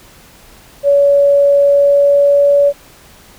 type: tone with pitch glide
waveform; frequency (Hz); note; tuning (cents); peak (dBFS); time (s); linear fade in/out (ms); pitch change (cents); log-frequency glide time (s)
sine; 566 to 569.6; C#5 to C#5; +36 to +47; -6; 0.83-2.73; 50; +11; 1.6-2.51
effects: pink hiss -42 dBFS RMS until 3.38 s